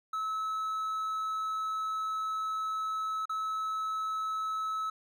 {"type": "tone with dropouts", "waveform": "triangle", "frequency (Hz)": 1297, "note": "E6", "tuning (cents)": -28, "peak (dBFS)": -29, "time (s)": [0.13, 4.9], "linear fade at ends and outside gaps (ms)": 5, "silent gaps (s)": [3.256, 3.294], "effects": []}